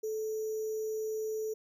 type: tone with sample-and-hold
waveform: sine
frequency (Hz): 435.4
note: A4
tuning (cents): -18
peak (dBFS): -32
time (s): 0.03-1.54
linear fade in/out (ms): 10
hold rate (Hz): 6300
effects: none